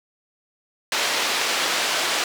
white band-pass noise, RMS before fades -23 dBFS, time 0.92-2.24 s, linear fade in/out 2 ms, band 360 to 4400 Hz, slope 12 dB/octave, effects none

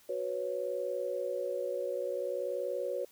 sine chord, F# suspended fourth, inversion none, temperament equal, 370 / 493.9 / 554.4 Hz, F#4 / B4 / C#5, 0 / 0 / 0 cents, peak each -39 / -36 / -35 dBFS, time 0.09-3.05 s, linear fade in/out 5 ms, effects white hiss -62 dBFS RMS until 3.11 s

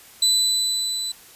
30% pulse tone with level ramp, 3994 Hz, B7, 19 cents sharp, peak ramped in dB -12 to -23 dBFS, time 0.22-1.12 s, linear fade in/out 5 ms, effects white hiss -47 dBFS RMS until 1.35 s + resampled to 32000 Hz

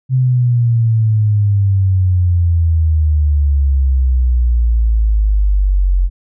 sine exponential sweep, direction down, 130.81 to 44.65 Hz, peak -9 dBFS, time 0.09-6.1 s, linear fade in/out 50 ms, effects none

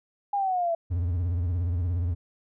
sine exponential sweep, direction down, 820 to 659.3 Hz, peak -23 dBFS, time 0.33-0.75 s, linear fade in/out 5 ms
triangle tone with vibrato, 87.31 Hz, F2, in tune, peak -22 dBFS, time 0.9-2.15 s, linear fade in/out 20 ms, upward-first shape sine, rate 17 Hz, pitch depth 110 cents each way
effects none

